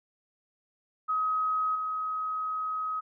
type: tone with level steps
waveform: sine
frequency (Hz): 1267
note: D#6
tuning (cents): +31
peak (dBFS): -25 / -29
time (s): 1.08-3.01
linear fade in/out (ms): 20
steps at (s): 1.75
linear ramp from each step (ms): 5
effects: none